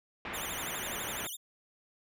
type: low-pass noise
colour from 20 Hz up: white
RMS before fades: -40 dBFS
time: 0.25-1.27 s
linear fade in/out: 2 ms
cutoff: 2500 Hz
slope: 24 dB/octave
type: tone with vibrato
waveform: 5% pulse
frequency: 3280 Hz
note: G#7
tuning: 22 cents flat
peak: -31 dBFS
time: 0.33-1.37 s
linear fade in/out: 20 ms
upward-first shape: sine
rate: 12 Hz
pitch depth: 210 cents each way
effects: none